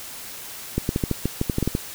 clicks, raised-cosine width 3 ms, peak -8 dBFS, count 12, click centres 0.78 / 0.891 / 0.961 / 1.038 / 1.113 / 1.256 / 1.414 / 1.498 / 1.584 / 1.627 / 1.676 / 1.751 s, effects white hiss -37 dBFS RMS until 1.94 s

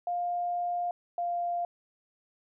sine tone pair in turn, 704 / 697.1 Hz, F5 / F5, +14 / -3 cents, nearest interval unison, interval 17 cents, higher first, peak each -28 dBFS, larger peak neither, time 0.07-0.91 / 1.18-1.65 s, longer first, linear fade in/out 2 ms, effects none

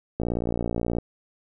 click train, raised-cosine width 2 ms, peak -13 dBFS, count 47, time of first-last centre 0.2-0.985 s, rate 58.6 Hz, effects none

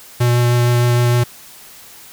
square tone with vibrato, 121 Hz, B2, 35 cents flat, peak -12 dBFS, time 0.2-1.24 s, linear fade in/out 10 ms, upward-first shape sine, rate 6.5 Hz, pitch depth 10 cents each way, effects white hiss -40 dBFS RMS until 2.12 s

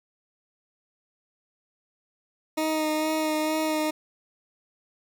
20% pulse tone with vibrato, 311.1 Hz, D#4, in tune, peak -19 dBFS, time 2.57-3.91 s, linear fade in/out 10 ms, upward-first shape sine, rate 2.2 Hz, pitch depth 18 cents each way, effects 9-bit

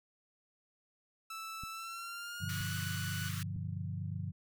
sawtooth tone with pitch glide, 1318.5 to 1480 Hz, E6 to F#6, 0 to 0 cents, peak -38 dBFS, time 1.3-3.29 s, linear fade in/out 5 ms, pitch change +200 cents, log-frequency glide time 1.7-2.74 s
clicks, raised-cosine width 5 ms, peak -35 dBFS, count 3, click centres 1.636 / 2.604 / 3.563 s
sine chord, G dominant seventh, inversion none, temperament equal, 98 / 123.47 / 146.83 / 174.61 Hz, G2 / B2 / D3 / F3, 0 / 0 / 0 / 0 cents, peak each -39 / -45 / -42 / -43 dBFS, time 2.4-4.32 s, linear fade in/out 20 ms
pink high-pass noise, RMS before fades -45 dBFS, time 2.49-3.43 s, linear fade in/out 2 ms, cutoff 1100 Hz, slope 96 dB/octave
effects none

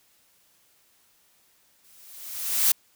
blue noise with exponential growth, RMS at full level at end -18 dBFS, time 1.84-2.72 s, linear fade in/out 5 ms, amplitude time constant 190 ms, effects white hiss -63 dBFS RMS until 2.95 s

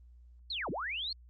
sine linear two-way sweep, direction down then up, 4429 to 116.54 to 4429 Hz, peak -34 dBFS, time 0.5-1.13 s, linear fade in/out 5 ms, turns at 0.7 s, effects added 60 Hz sine -53 dBFS peak until 1.29 s + Opus 32 kbps

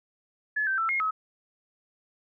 sine tone with pitch steps, 1712 / 1556 / 1331 / 2146 / 1281 Hz, A6 / G6 / E6 / C7 / E6, -48 / -13 / +16 / +43 / -50 cents, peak -24 dBFS, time 0.56-1.11 s, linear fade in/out 10 ms, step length 110 ms, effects none

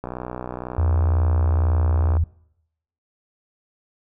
click train, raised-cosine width 1 ms, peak -16 dBFS, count 133, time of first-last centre 0.04-2.169 s, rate 62 Hz
sine tone with pitch glide, 82.41 to 81.18 Hz, E2 to E2, 0 to -26 cents, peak -16 dBFS, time 0.78-2.24 s, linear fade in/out 5 ms, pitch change -26 cents, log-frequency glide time 1.07-1.57 s
effects noise-tail reverb RT60 0.8 s tail -23 dB re dry

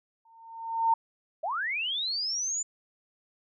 sine tone with exponential growth, 910 Hz, A#5, 42 cents flat, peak -18 dBFS, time 0.25-0.94 s, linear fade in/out 5 ms, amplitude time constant 150 ms
sine linear sweep, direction up, 583 to 7110 Hz, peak -28 dBFS, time 1.43-2.63 s, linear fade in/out 10 ms
effects none

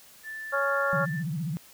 sine tone with pitch glide, 1760 to 1770.2 Hz, A6 to A6, 0 to +10 cents, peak -35 dBFS, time 0.23-1.24 s, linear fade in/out 50 ms, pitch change +10 cents, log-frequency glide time 0.67-1.11 s
harmonic tone, 278.2 Hz, C#4, 6 cents sharp, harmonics 2 / 3 / 4 / 5 / 6, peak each -28 / -38 / -31 / -27 / -36 dBFS, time 0.52-1.06 s, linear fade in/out 20 ms
sine tone with vibrato, 158.5 Hz, D#3, 32 cents sharp, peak -28 dBFS, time 0.93-1.57 s, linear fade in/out 0 ms, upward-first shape sine, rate 15 Hz, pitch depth 220 cents each way
effects white hiss -53 dBFS RMS until 1.73 s

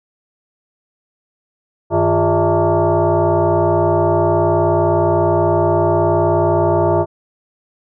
sine tone with frequency modulation, 155.2 Hz, D#3, 4 cents flat, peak -11 dBFS, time 1.9-7.06 s, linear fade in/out 50 ms, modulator 251 Hz, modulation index 3, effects none

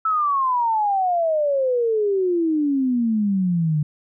sine exponential sweep, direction down, 1322 to 146.83 Hz, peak -17 dBFS, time 0.05-3.83 s, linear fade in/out 5 ms, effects none

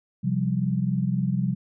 sine chord, C suspended fourth, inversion none, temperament equal with one note detuned, 130.81 / 174.61 / 194.42 Hz, C3 / F3 / G3, 0 / 0 / -14 cents, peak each -26 dBFS, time 0.23-1.55 s, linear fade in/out 20 ms, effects none

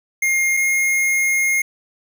square tone pair in turn, 2128 / 2140 Hz, C7 / C7, +29 / +38 cents, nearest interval unison, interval 9 cents, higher second, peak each -16 dBFS, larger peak neither, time 0.22-0.57 / 0.57-1.62 s, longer second, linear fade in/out 5 ms, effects none

